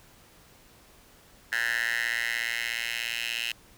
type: tone with high-pass filter sweep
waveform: 10% pulse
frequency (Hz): 116.8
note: A#2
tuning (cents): +4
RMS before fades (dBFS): -30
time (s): 1.52-3.52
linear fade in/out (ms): 5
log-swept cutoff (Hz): 1700 to 2600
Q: 5.2
effects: pink hiss -56 dBFS RMS until 3.77 s